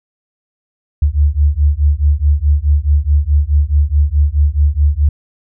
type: beating tone pair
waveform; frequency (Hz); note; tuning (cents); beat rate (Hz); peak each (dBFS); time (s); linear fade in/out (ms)
sine; 71 / 75.7; C#2 / D#2; +42 / -47; 4.7; -12; 1.02-5.09; 5
effects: none